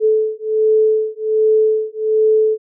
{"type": "beating tone pair", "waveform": "sine", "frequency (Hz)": [434.3, 435.6], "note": ["A4", "A4"], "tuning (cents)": [-23, -17], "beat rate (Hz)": 1.3, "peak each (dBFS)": -15, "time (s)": [0, 2.58], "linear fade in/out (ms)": 50, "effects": []}